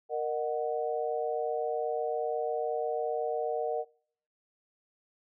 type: chord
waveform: sine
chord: D# minor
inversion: second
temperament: equal with one note detuned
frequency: 466.2 / 611.9 / 740 Hz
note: A#4 / D#5 / F#5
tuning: 0 / -29 / 0 cents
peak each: -32 / -34 / -34 dBFS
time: 0.09-3.85 s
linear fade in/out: 50 ms
effects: noise-tail reverb RT60 0.6 s tail -25 dB re dry